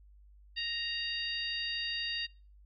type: harmonic tone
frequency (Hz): 932.3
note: A#5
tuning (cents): 0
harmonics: 2 / 3 / 4 / 5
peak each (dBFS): -40 / -37 / -39 / -39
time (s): 0.56-2.27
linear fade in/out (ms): 20
effects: noise-tail reverb RT60 0.4 s tail -25 dB re dry + added 50 Hz sine -55 dBFS peak until 2.65 s